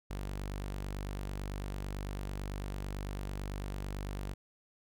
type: tone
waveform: sawtooth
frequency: 49 Hz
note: G1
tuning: in tune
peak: -33 dBFS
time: 0.1-4.34 s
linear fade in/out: 10 ms
effects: none